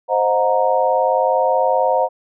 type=chord; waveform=sine; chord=C half-diminished seventh; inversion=none; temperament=equal with one note detuned; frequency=523.3 / 622.3 / 723.1 / 932.3 Hz; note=C5 / Eb5 / Gb5 / Bb5; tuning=0 / 0 / -40 / 0 cents; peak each=-18 / -20 / -19 / -19 dBFS; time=0.08-2.09 s; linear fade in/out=50 ms; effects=none